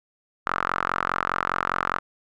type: tone with band-pass filter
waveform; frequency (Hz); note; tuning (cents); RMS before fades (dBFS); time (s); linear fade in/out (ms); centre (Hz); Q
sawtooth; 44.93; F1; +50; -26; 0.46-1.99; 10; 1300; 4.9
effects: none